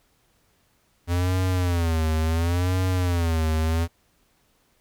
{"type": "tone with vibrato", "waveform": "square", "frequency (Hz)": 85.6, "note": "F2", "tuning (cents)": -34, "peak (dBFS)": -21, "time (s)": [1.07, 3.88], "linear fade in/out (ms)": 50, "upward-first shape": "sine", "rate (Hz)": 0.71, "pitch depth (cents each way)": 140, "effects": ["pink hiss -65 dBFS RMS until 4.8 s"]}